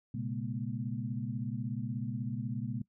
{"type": "tone cluster", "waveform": "sine", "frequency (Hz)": [118.5, 134.9, 207.5, 239.3], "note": ["A#2", "C#3", "G#3", "A#3"], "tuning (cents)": [29, -47, -1, 46], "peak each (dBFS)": [-38, -39, -40, -40], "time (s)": [0.14, 2.82], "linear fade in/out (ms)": 5, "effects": ["noise-tail reverb RT60 0.1 s tail -21 dB re dry"]}